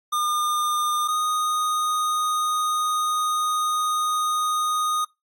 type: tone pair in turn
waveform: square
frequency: 1211 / 1237.9 Hz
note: D#6 / D#6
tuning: -47 / -9 cents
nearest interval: unison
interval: 38 cents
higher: second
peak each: -22 dBFS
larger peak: neither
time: 0.12-1.08 / 1.08-5.05 s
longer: second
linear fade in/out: 10 ms
effects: noise-tail reverb RT60 0.2 s tail -22 dB re dry + AAC 64 kbps